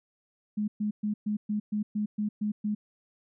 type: tone bursts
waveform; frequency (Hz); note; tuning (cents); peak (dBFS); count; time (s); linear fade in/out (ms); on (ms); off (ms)
sine; 210; G#3; +19; -26; 10; 0.57-2.75; 10; 110; 120
effects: none